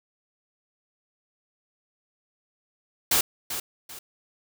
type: noise with echo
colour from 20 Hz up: white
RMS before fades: -21 dBFS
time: 3.11-3.21 s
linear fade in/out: 5 ms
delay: 390 ms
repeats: 2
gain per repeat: -10 dB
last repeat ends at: 3.99 s
effects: none